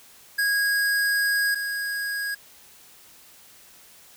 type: tone pair in turn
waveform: square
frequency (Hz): 1645 / 1645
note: G#6 / G#6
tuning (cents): -17 / -17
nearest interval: unison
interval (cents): 0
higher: neither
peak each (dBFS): -21 / -27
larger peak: first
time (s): 0.38-1.55 / 1.55-2.35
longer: first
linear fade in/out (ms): 10
effects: white hiss -51 dBFS RMS until 4.16 s